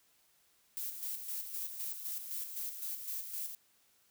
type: noise with tremolo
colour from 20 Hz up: violet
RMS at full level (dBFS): -39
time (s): 0.77-3.55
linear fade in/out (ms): 0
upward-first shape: square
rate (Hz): 3.9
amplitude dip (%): 50
effects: white hiss -70 dBFS RMS until 4.1 s